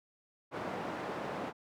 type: band-pass noise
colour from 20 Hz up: white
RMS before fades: -39 dBFS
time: 0.51-1.53 s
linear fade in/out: 50 ms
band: 150 to 910 Hz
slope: 12 dB/octave
effects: none